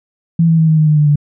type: tone with pitch steps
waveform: sine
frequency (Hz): 166.2 / 163.25 / 160.35 / 157.51 / 154.71 / 151.97 / 149.27 / 146.62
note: E3 / E3 / E3 / D#3 / D#3 / D#3 / D3 / D3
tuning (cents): +15 / -17 / -48 / +22 / -10 / -40 / +29 / -3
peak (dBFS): -7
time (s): 0.39-1.158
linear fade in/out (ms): 5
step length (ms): 96
effects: none